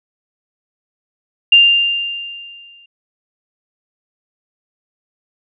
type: tone with exponential decay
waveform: sine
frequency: 2794 Hz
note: F7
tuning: in tune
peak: -3 dBFS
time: 1.52-2.86 s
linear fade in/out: 5 ms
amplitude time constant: 290 ms
effects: none